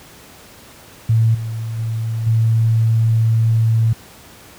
sine tone with level steps, 112.8 Hz, A2, 44 cents sharp, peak -10 / -21 / -18 / -11 dBFS, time 1.09-3.93 s, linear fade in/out 5 ms, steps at 1.34 / 1.78 / 2.26 s, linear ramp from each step 10 ms, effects pink hiss -42 dBFS RMS until 4.58 s + high-pass 60 Hz 12 dB/octave

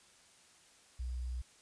sine tone with sample-and-hold, 62.1 Hz, B1, 10 cents sharp, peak -36 dBFS, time 0.99-1.42 s, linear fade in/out 10 ms, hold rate 4900 Hz, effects white hiss -63 dBFS RMS until 1.61 s + resampled to 22050 Hz

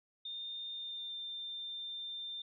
sine tone with pitch glide, 3628 to 3590 Hz, A#7 to A7, -48 to +34 cents, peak -40 dBFS, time 0.25-2.42 s, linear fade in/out 5 ms, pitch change -18 cents, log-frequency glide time 0.73-1.15 s, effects none

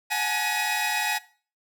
sawtooth tone cluster, 735 / 837 / 877 / 1916 / 2503 Hz, F#5 / G#5 / A5 / A#6 / D#7, -12 / +13 / -6 / +47 / +10 cents, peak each -30 / -25 / -30 / -26 / -27 dBFS, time 0.1-1.19 s, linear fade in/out 20 ms, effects noise-tail reverb RT60 0.4 s tail -19 dB re dry

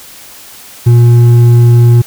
triangle tone with hard clipping, 119.1 Hz, A#2, 38 cents sharp, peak -3 dBFS, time 0.86-2.02 s, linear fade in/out 10 ms, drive 8 dB, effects white hiss -33 dBFS RMS until 2.06 s

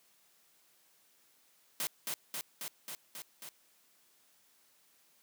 white noise with echo, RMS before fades -35 dBFS, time 1.8-1.87 s, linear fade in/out 0 ms, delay 270 ms, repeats 6, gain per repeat -2 dB, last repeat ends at 3.49 s, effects white hiss -68 dBFS RMS until 5.22 s + high-pass 150 Hz 12 dB/octave

